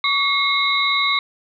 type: tone cluster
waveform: sine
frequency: 1131 / 2161 / 3702 / 3919 Hz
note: C#6 / C#7 / A#7 / B7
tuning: +34 / -45 / -13 / -14 cents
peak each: -21 / -20 / -24 / -22 dBFS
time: 0.04-1.19 s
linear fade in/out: 2 ms
effects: none